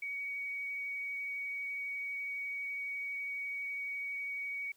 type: tone with vibrato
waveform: sine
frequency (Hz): 2251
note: C#7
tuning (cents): +26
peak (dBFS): -36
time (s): 0.02-4.72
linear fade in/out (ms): 5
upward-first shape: sine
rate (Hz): 12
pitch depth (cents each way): 10
effects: white hiss -69 dBFS RMS until 4.76 s